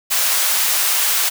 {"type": "high-pass noise", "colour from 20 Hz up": "white", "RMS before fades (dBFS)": -17, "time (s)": [0.1, 1.3], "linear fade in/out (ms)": 20, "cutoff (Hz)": 760, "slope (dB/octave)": 12, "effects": []}